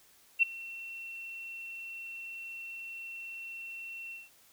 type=tone with ADSR envelope; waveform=sine; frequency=2711 Hz; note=E7; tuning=48 cents sharp; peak=-18 dBFS; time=0.39-4.3 s; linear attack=35 ms; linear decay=11 ms; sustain=-22 dB; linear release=180 ms; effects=white hiss -62 dBFS RMS until 4.52 s